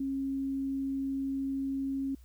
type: tone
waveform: sine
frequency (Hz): 271.3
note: C#4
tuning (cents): -37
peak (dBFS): -30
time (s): 0-2.15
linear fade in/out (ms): 5
effects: added 62 Hz sine -51 dBFS peak until 2.24 s + white hiss -68 dBFS RMS until 2.24 s